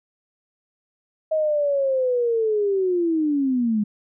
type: linear sweep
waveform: sine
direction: down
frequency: 635 to 204 Hz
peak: -18 dBFS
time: 1.31-3.84 s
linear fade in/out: 10 ms
effects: none